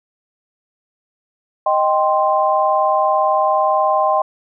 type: chord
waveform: sine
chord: C minor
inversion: first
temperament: equal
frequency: 622.3 / 784 / 1046.5 Hz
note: Eb5 / G5 / C6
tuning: 0 / 0 / 0 cents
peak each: -17 dBFS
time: 1.66-4.22 s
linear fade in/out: 5 ms
effects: none